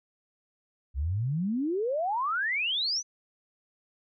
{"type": "exponential sweep", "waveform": "sine", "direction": "up", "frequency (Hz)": [62.7, 6210], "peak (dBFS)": -26, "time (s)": [0.94, 3.03], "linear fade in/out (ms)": 50, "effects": []}